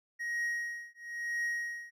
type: tone with tremolo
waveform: triangle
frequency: 1886 Hz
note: A#6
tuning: 20 cents sharp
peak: -28 dBFS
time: 0.19-1.91 s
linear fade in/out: 20 ms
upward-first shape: triangle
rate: 1 Hz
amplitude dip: 100%
effects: none